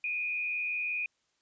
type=tone with frequency modulation; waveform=sine; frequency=2457 Hz; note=D#7; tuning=22 cents flat; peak=-30 dBFS; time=0.04-1.06 s; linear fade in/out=2 ms; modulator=85.4 Hz; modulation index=0.81; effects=white hiss -75 dBFS RMS until 1.41 s + resampled to 16000 Hz